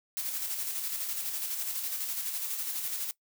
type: noise with tremolo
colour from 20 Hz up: blue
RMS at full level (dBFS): -33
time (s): 0.17-3.11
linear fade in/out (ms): 0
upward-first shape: square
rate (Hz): 12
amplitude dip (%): 35
effects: noise-tail reverb RT60 0.1 s tail -20 dB re dry